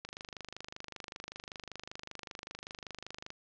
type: click train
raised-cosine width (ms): 0.2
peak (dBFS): -25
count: 83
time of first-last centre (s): 0.05-3.304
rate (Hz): 25.2
effects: resampled to 16000 Hz + 9-bit